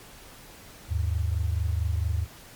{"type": "tone pair together", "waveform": "sine", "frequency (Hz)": [77.15, 101.6], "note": ["D#2", "G#2"], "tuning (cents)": [-14, -38], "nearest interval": "perfect fourth", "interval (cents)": 476, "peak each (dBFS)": [-25, -28], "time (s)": [0.88, 2.27], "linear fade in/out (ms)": 50, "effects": ["pink hiss -48 dBFS RMS until 2.55 s", "MP3 96 kbps"]}